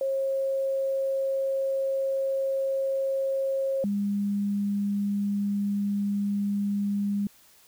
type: tone pair in turn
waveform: sine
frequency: 540 / 202.3 Hz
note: C#5 / G#3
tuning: -45 / -45 cents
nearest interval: octave + perfect fourth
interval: 1700 cents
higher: first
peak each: -24 dBFS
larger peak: neither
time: 0.01-3.84 / 3.84-7.27 s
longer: first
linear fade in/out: 2 ms
effects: white hiss -57 dBFS RMS until 7.67 s